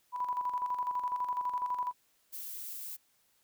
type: tone with tremolo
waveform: sine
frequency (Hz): 989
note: B5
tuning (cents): +2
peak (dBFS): -29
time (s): 0.12-1.93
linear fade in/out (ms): 50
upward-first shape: square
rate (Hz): 12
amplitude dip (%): 55
type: noise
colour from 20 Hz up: violet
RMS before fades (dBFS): -42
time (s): 2.32-2.97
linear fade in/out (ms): 20
effects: white hiss -71 dBFS RMS until 3.43 s